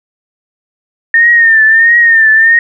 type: tone with vibrato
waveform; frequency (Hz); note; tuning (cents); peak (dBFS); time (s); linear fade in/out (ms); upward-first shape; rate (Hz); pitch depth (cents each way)
sine; 1821; A#6; -41; -3; 1.14-2.59; 2; triangle; 1.5; 77
effects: none